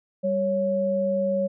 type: tone pair together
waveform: sine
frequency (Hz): 196 / 554.4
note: G3 / C#5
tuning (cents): 0 / 0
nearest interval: octave + tritone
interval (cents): 1800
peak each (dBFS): -27 / -22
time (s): 0.23-1.48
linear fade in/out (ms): 20
effects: none